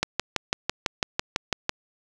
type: click train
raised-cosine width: 0.2 ms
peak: -5 dBFS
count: 11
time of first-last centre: 0.03-1.694 s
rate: 6.01 Hz
effects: none